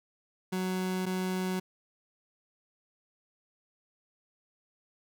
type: tone pair in turn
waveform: 30% pulse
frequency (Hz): 185.4 / 185.4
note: F#3 / F#3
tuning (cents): +4 / +4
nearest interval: unison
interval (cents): 0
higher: neither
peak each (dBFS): -27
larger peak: neither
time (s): 0.52-1.06 / 1.06-1.6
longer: neither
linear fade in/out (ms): 10
effects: none